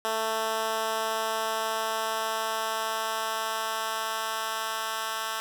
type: tone with high-pass filter sweep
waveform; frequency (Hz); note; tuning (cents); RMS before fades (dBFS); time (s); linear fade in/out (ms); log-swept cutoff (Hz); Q
10% pulse; 221.7; A3; +13; -30; 0.05-5.4; 0; 520 to 1200; 0.89
effects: none